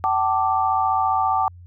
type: chord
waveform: sine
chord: G suspended second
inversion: none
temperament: equal with one note detuned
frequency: 765.2 / 880 / 1174.7 Hz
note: G5 / A5 / D6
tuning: -42 / 0 / 0 cents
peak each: -21 / -22 / -22 dBFS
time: 0.04-1.48 s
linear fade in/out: 0 ms
effects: added 88 Hz sine -40 dBFS peak until 1.66 s